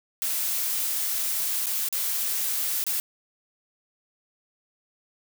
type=noise with dropouts; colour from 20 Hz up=blue; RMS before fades=-27 dBFS; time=0.22-3 s; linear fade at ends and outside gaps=0 ms; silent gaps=1.659-1.667 / 1.887-1.926 / 2.84-2.866 s; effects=none